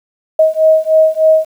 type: beating tone pair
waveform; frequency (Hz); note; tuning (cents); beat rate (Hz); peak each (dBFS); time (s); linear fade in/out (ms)
sine; 631 / 634.3; D#5 / D#5; +24 / +33; 3.3; -10; 0.39-1.45; 5
effects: 7-bit